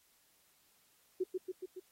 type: tone with echo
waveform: sine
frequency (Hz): 370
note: F#4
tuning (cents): 0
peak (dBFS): -30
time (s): 1.2-1.24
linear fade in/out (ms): 10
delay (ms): 140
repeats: 4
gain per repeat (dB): -3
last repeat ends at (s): 1.8
effects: white hiss -70 dBFS RMS until 1.91 s + AAC 48 kbps